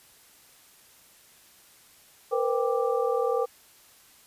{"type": "tone cluster", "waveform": "sine", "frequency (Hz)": [466.6, 507, 790, 1176], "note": ["A#4", "B4", "G5", "D6"], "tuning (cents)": [2, 45, 13, 2], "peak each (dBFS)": [-26, -27, -32, -33], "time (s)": [2.31, 3.46], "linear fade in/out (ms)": 20, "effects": ["white hiss -56 dBFS RMS until 4.26 s", "resampled to 32000 Hz"]}